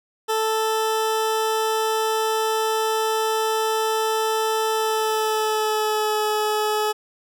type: tone with pitch glide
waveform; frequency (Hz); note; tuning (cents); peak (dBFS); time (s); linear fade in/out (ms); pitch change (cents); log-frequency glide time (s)
20% pulse; 440 to 426.2; A4 to G#4; 0 to +45; -15; 0.28-6.93; 20; -55; 4.73-6.27
effects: none